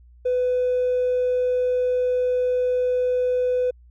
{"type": "tone with hard clipping", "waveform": "sine", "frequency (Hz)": 499.8, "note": "B4", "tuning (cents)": 21, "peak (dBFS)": -19, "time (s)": [0.25, 3.71], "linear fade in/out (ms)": 10, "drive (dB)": 1, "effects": ["added 60 Hz sine -47 dBFS peak until 3.9 s"]}